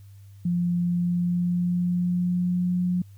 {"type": "tone with pitch glide", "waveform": "sine", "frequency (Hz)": [174.61, 179.21], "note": ["F3", "F3"], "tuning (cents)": [0, 45], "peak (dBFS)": -21, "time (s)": [0.45, 3.02], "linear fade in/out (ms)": 5, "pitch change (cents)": 45, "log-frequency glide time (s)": [0.84, 2.81], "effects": ["added 99 Hz sine -44 dBFS peak until 3.17 s", "white hiss -64 dBFS RMS until 3.17 s"]}